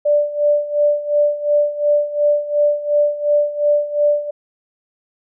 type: tone with tremolo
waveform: sine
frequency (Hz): 588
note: D5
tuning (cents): +2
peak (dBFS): -10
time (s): 0.05-4.31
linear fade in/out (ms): 10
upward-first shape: sine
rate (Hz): 2.8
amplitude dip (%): 80
effects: none